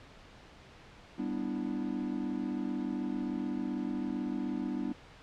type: chord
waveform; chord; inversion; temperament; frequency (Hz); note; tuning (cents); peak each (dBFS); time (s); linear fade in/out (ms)
triangle; E minor seventh; first; equal; 196 / 246.9 / 293.7 / 329.6; G3 / B3 / D4 / E4; 0 / 0 / 0 / 0; -37 / -34 / -35 / -39; 1.18-4.93; 10
effects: pink hiss -54 dBFS RMS until 5.22 s + low-pass 4000 Hz 12 dB/octave